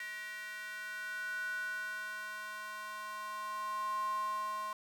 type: tone with high-pass filter sweep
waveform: square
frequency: 211.7 Hz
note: G#3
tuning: 33 cents sharp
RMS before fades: -40 dBFS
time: 0-4.73 s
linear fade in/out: 2 ms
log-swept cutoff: 1800 to 970 Hz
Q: 9.7
effects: none